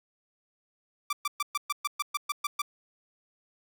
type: tone bursts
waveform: sawtooth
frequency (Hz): 1172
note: D6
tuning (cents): -4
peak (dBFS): -23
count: 11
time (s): 1.1-2.619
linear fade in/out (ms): 5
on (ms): 29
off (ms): 120
effects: none